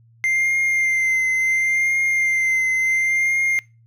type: tone with vibrato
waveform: triangle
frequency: 2093 Hz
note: C7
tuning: in tune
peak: -15 dBFS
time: 0.24-3.59 s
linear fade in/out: 0 ms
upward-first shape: triangle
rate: 0.71 Hz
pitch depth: 30 cents each way
effects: noise-tail reverb RT60 0.3 s tail -24 dB re dry + added 115 Hz sine -50 dBFS peak until 3.86 s